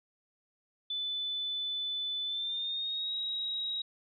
sine tone with pitch glide, 3500 to 3817 Hz, A7 to A#7, -10 to +40 cents, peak -32 dBFS, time 0.9-3.82 s, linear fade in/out 5 ms, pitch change +150 cents, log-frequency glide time 2.25-3.14 s, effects none

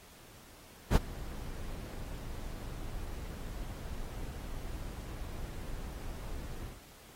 brown noise with ADSR envelope, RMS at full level -19 dBFS, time 0.9-6.81 s, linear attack 60 ms, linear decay 21 ms, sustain -22 dB, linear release 160 ms, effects pink hiss -56 dBFS RMS until 7.15 s + AAC 48 kbps

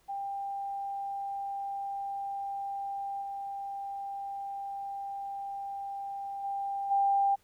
sine tone with level steps, 794 Hz, G5, 22 cents sharp, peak -33 / -35 / -31 / -23 dBFS, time 0.08-7.36 s, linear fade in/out 20 ms, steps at 3.21 / 6.43 / 6.9 s, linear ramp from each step 20 ms, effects pink hiss -67 dBFS RMS until 7.43 s

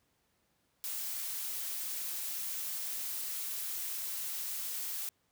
blue noise, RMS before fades -38 dBFS, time 0.84-5.09 s, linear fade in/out 0 ms, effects pink hiss -75 dBFS RMS until 5.31 s + high-pass 60 Hz 12 dB/octave

